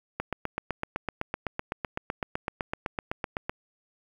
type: click train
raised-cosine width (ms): 0.5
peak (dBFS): -14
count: 27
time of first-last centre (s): 0.2-3.495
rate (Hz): 7.89
effects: 8-bit